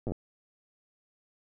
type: slowing click train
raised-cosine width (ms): 2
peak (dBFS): -21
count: 6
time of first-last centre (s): 0.07-0.12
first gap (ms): 8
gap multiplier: 1.11
effects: none